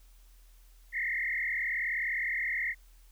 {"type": "tone with frequency modulation", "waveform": "sine", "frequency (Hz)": 1993, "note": "B6", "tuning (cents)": 15, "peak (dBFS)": -29, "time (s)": [0.92, 2.75], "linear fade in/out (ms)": 50, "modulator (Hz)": 39.1, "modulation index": 4.2, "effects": ["added 41 Hz sine -54 dBFS peak until 3.11 s", "white hiss -66 dBFS RMS until 3.11 s"]}